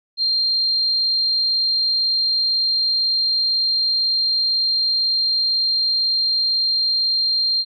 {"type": "tone", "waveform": "sine", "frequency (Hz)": 4186, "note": "C8", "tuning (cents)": 0, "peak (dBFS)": -16, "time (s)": [0.17, 7.65], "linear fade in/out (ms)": 50, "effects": []}